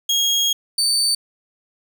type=tone pair in turn; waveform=30% pulse; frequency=3274 / 4564 Hz; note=G#7 / C#8; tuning=-25 / +50 cents; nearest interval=tritone; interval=575 cents; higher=second; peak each=-13 dBFS; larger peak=neither; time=0.09-0.53 / 0.78-1.15 s; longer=first; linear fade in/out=5 ms; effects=none